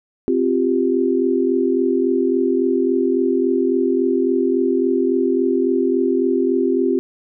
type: chord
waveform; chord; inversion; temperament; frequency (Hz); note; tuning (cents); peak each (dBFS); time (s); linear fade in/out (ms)
sine; C suspended fourth; none; just; 261.6 / 348.8 / 392.4; C4 / F4 / G4; 0 / -2 / +2; -19; 0.28-6.99; 0
effects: none